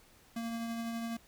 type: tone with tremolo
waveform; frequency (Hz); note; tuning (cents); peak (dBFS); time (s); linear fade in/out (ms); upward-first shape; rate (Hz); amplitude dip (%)
square; 230.4; A#3; -20; -35; 0.36-1.17; 5; triangle; 12; 30
effects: pink hiss -62 dBFS RMS until 1.27 s